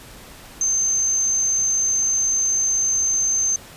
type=tone; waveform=sine; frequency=6272 Hz; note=G8; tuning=in tune; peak=-17 dBFS; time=0.61-3.56 s; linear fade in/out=2 ms; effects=pink hiss -42 dBFS RMS until 3.76 s + resampled to 32000 Hz